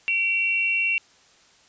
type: tone pair together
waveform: sine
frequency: 2315 / 2729 Hz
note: D7 / F7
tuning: -25 / -41 cents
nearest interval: minor third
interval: 284 cents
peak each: -26 / -21 dBFS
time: 0.08-0.98 s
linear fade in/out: 0 ms
effects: white hiss -56 dBFS RMS until 1.68 s + resampled to 16000 Hz